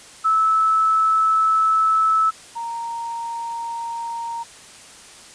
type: tone pair in turn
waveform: sine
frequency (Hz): 1306 / 928.6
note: E6 / A#5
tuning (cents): -17 / -7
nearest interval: tritone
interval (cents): 590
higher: first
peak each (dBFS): -14 / -25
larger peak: first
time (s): 0.24-2.31 / 2.55-4.44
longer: first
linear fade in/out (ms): 20
effects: white hiss -43 dBFS RMS until 5.34 s + resampled to 22050 Hz